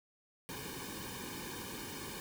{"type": "noise with comb filter", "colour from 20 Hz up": "pink", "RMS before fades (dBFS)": -44, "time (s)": [0.49, 2.2], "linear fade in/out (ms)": 0, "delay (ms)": 1.5, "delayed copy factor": -0.95, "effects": []}